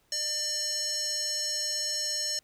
square tone with band-pass filter, 599 Hz, D5, 34 cents sharp, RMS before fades -31 dBFS, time 0.12-2.39 s, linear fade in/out 2 ms, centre 5900 Hz, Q 7.1, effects pink hiss -68 dBFS RMS until 2.43 s

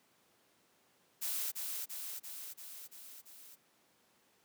blue noise with echo, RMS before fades -37 dBFS, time 1.21-1.52 s, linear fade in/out 20 ms, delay 340 ms, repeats 6, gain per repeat -3 dB, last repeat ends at 3.56 s, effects pink hiss -70 dBFS RMS until 4.44 s + high-pass 200 Hz 12 dB/octave

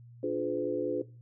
sine chord, D diminished seventh, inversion none, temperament just, 293.7 / 352.4 / 422.9 / 507.5 Hz, D4 / F4 / Ab4 / Cb5, 0 / +16 / +31 / +47 cents, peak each -34 dBFS, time 0.23-1.02 s, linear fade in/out 5 ms, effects noise-tail reverb RT60 0.3 s tail -17 dB re dry + added 119 Hz sine -49 dBFS peak until 1.21 s

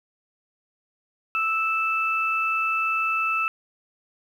sine tone pair together, 1314.7 / 2637 Hz, E6 / E7, -5 / 0 cents, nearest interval octave, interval 1205 cents, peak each -24 dBFS, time 1.35-3.48 s, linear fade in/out 0 ms, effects 9-bit

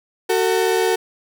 35% pulse tone pair together, 373.5 / 450.2 Hz, F#4 / A4, +16 / +40 cents, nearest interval minor third, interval 324 cents, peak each -17 dBFS, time 0.29-0.96 s, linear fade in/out 10 ms, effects none

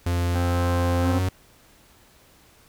45% pulse tone with pitch glide, 87.31 to 92.5 Hz, F2 to F#2, 0 to 0 cents, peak -21 dBFS, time 0.06-1.29 s, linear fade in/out 5 ms, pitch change +100 cents, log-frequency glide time 1.01-1.15 s
harmonic tone, 261.6 Hz, C4, in tune, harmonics 1 / 2 / 3 / 4 / 5 / 6, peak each -24 / -30 / -34 / -36 / -38 / -40 dBFS, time 0.34-1.2 s, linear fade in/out 20 ms
effects pink hiss -55 dBFS RMS until 2.68 s

